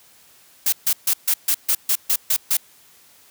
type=noise bursts; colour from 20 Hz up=blue; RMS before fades=-18 dBFS; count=10; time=0.66-2.57 s; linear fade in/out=5 ms; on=65 ms; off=140 ms; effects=white hiss -52 dBFS RMS until 3.3 s + high-pass 60 Hz 12 dB/octave